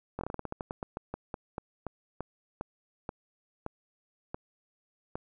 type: slowing click train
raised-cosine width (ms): 1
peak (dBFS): -21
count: 23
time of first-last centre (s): 0.19-5.155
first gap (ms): 21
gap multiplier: 1.19
effects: none